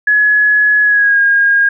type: tone with pitch glide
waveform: sine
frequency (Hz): 1692 to 1625.9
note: G#6 to G#6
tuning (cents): +32 to -37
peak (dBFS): -7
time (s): 0.07-1.69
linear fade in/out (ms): 5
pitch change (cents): -69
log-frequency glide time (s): 0.82-1.2
effects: none